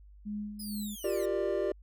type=tone with tremolo; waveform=sine; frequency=208.6 Hz; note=G#3; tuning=8 cents sharp; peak=-33 dBFS; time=0.25-0.96 s; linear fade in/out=20 ms; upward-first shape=sine; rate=2.3 Hz; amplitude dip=60%
type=linear sweep; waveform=5% pulse; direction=down; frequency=5110 to 1811 Hz; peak=-35 dBFS; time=0.59-1.26 s; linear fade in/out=10 ms
type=chord; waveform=triangle; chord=G minor seventh; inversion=third; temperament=equal with one note detuned; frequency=349.2 / 392 / 466.2 / 595.2 Hz; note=F4 / G4 / Bb4 / D5; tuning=0 / 0 / 0 / +23 cents; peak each=-33 / -30 / -36 / -31 dBFS; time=1.04-1.72 s; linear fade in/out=5 ms
effects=added 50 Hz sine -51 dBFS peak until 1.82 s